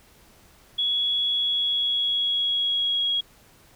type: tone with pitch glide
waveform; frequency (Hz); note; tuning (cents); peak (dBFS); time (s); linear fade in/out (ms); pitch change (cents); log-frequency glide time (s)
sine; 3363 to 3307; G#7 to G#7; +21 to -8; -21; 0.78-3.21; 10; -29; 1.27-3.05
effects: pink hiss -55 dBFS RMS until 3.75 s